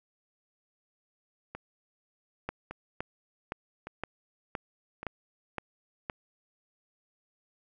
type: two click trains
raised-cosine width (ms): 0.5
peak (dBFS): -18 / -24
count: 8 / 4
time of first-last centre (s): 2.49-6.098 / 1.55-5.03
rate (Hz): 1.94 / 0.862
effects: none